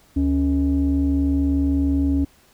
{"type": "tone pair together", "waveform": "sine", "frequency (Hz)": [73.42, 277.2], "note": ["D2", "C#4"], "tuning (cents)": [0, 0], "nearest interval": "octave + major seventh", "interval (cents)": 2300, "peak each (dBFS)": [-19, -17], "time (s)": [0.16, 2.25], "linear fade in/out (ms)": 10, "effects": ["tanh soft clip ceiling -12 dBFS", "pink hiss -55 dBFS RMS until 2.53 s"]}